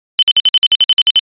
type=tone bursts; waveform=sine; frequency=3054 Hz; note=G7; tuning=46 cents flat; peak=-5 dBFS; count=12; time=0.19-1.192 s; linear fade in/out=0 ms; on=34 ms; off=54 ms; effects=resampled to 8000 Hz